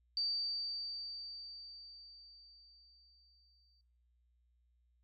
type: tone with exponential decay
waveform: sine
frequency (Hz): 4628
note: D8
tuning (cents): -26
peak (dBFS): -32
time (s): 0.17-3.81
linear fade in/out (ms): 1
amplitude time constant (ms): 790
effects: noise-tail reverb RT60 1.0 s tail -24 dB re dry + added 60 Hz sine -70 dBFS peak until 5.03 s